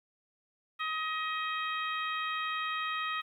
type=harmonic tone with a mistuned harmonic; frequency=631 Hz; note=D#5; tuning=24 cents sharp; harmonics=2 / 3 / 4 / 5 / 6; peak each=-34 / -38 / -40 / -42 / -44 dBFS; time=0.79-3.22 s; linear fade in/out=20 ms; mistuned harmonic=5; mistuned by=+22 cents; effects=11-bit